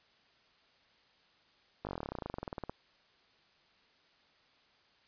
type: slowing click train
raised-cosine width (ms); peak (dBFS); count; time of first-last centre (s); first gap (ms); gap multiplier
1; -24; 25; 1.85-2.696; 19; 1.05
effects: white hiss -67 dBFS RMS until 5.07 s + resampled to 11025 Hz